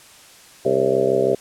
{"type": "harmonic tone with a mistuned harmonic", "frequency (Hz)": 66.1, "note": "C2", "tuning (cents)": 18, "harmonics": [2, 3, 4, 5, 6, 7, 8, 9, 10], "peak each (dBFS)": [-31, -31, -29, -31, -19, -22, -23, -25, -25], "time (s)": [0.65, 1.35], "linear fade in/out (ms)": 5, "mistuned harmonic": 9, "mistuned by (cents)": -57, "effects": ["white hiss -46 dBFS RMS until 1.4 s", "low-pass 10000 Hz 12 dB/octave"]}